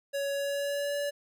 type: tone with pitch glide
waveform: square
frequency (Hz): 560 to 574.4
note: C#5 to D5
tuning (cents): +18 to -39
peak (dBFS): -30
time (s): 0.13-1.11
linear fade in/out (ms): 20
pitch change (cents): +43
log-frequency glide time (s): 0.32-0.97
effects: none